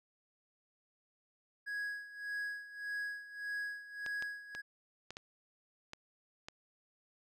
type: tone with tremolo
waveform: triangle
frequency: 1661.2 Hz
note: G#6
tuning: in tune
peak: -34 dBFS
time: 1.66-4.62 s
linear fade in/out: 20 ms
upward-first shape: sine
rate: 1.7 Hz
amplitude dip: 80%
type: clicks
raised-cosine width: 0.2 ms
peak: -27 dBFS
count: 7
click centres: 4.063 / 4.224 / 4.55 / 5.106 / 5.169 / 5.934 / 6.485 s
effects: none